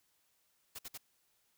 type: noise bursts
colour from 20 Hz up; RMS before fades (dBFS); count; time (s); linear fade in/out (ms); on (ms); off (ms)
white; -45; 3; 0.75-0.978; 10; 40; 54
effects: white hiss -75 dBFS RMS until 1.57 s